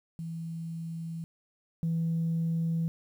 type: tone pair in turn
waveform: sine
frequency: 164.8 / 164.8 Hz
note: E3 / E3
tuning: 0 / 0 cents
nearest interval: unison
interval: 0 cents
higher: neither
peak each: -34 / -25 dBFS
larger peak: second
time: 0.19-1.24 / 1.83-2.88 s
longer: neither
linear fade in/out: 0 ms
effects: tanh soft clip ceiling -23 dBFS + 10-bit